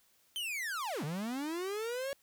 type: linear two-way sweep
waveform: 45% pulse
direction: down then up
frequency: 3136 to 140 to 563 Hz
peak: -35 dBFS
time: 0.36-2.13 s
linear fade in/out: 0 ms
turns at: 1.04 s
effects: white hiss -69 dBFS RMS until 2.22 s